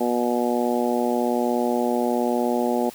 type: harmonic tone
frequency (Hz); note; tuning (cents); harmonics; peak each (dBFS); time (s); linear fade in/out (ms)
121.1; B2; -34; 2 / 3 / 4 / 5 / 6 / 7; -24 / -26 / -27 / -28 / -29 / -29; 0-2.9; 10
effects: white hiss -44 dBFS RMS until 2.94 s